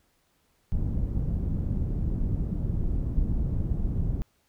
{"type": "low-pass noise", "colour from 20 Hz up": "pink", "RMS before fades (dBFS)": -27, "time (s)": [0.72, 4.22], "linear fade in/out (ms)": 0, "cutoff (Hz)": 170, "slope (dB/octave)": 12, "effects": ["pink hiss -69 dBFS RMS until 4.48 s"]}